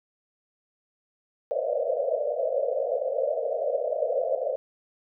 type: band-pass noise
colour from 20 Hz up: pink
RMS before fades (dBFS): -27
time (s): 1.51-4.56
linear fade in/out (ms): 0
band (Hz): 480 to 660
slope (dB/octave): 96
effects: none